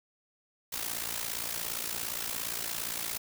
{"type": "noise with amplitude modulation", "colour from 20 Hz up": "white", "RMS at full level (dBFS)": -32, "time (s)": [0.72, 3.18], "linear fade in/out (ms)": 10, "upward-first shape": "sine", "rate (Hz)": 57.3, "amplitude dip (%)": 75, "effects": []}